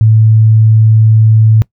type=tone; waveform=sine; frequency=110 Hz; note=A2; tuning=in tune; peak=-3 dBFS; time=0.01-1.62 s; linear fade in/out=0 ms; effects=noise-tail reverb RT60 0.1 s tail -22 dB re dry